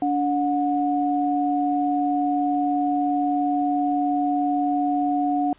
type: tone pair together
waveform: sine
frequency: 288.5 / 727 Hz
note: D4 / F#5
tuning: -31 / -31 cents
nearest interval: octave + major third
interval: 1600 cents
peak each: -22 dBFS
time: 0.02-5.53 s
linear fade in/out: 2 ms
effects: pink hiss -55 dBFS RMS until 5.58 s + resampled to 8000 Hz